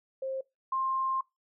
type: tone pair in turn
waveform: sine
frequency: 531 / 1057.4 Hz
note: C5 / C6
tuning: +25 / +18 cents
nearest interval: octave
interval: 1193 cents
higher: second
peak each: -31 / -27 dBFS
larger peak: second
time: 0.22-0.41 / 0.72-1.21 s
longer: second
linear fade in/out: 5 ms
effects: noise-tail reverb RT60 0.2 s tail -22 dB re dry